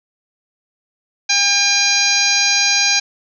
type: harmonic tone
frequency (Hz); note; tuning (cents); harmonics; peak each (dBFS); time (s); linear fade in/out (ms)
805; G5; +46; 1 / 2 / 3 / 4 / 5 / 6 / 7 / 8; -26 / -23 / -18 / -29 / -19 / -19 / -21 / -20; 1.29-3; 10
effects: none